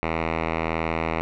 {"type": "tone with low-pass filter", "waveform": "5% pulse", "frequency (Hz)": 81.4, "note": "E2", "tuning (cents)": -21, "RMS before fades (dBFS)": -26, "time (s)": [0.03, 1.21], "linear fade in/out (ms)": 0, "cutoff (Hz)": 2100, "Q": 2.1, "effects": []}